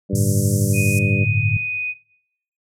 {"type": "harmonic tone", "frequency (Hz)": 98, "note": "G2", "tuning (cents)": 0, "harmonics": [2, 3, 4, 5, 6], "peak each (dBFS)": [-24, -28, -30, -32, -34], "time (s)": [0.09, 1.25], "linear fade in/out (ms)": 20}
{"type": "chord", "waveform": "sine", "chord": "G suspended second", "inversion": "none", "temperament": "equal", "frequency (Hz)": [98, 110, 146.83], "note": ["G2", "A2", "D3"], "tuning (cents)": [0, 0, 0], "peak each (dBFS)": [-22, -18, -24], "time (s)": [0.13, 1.57], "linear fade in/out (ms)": 5}
{"type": "band-pass noise", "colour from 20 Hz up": "white", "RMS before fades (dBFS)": -30, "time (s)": [0.15, 0.99], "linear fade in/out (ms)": 2, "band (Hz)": [5600, 12000], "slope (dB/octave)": 48}
{"type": "tone", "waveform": "sine", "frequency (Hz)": 2489, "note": "D#7", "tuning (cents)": 0, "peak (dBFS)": -21, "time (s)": [0.73, 1.95], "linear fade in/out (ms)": 50}
{"effects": ["noise-tail reverb RT60 0.7 s tail -18 dB re dry"]}